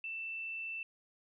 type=tone; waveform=sine; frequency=2665 Hz; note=E7; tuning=18 cents sharp; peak=-38 dBFS; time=0.04-0.83 s; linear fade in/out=2 ms; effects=none